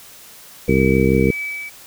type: tone with tremolo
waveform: sine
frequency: 2295 Hz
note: D7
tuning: 40 cents flat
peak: -22 dBFS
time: 0.68-1.7 s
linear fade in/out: 20 ms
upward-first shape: triangle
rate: 1.7 Hz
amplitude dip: 60%
type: harmonic tone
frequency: 65.9 Hz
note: C2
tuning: 13 cents sharp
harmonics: 1 / 2 / 3 / 4 / 5 / 6 / 7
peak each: -22 / -20 / -18 / -21 / -22 / -20 / -19 dBFS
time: 0.68-1.31 s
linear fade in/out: 5 ms
effects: white hiss -42 dBFS RMS until 1.86 s